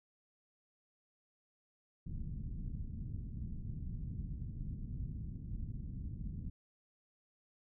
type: low-pass noise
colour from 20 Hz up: pink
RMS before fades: -42 dBFS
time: 2.06-6.5 s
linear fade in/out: 5 ms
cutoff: 200 Hz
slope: 24 dB/octave
effects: none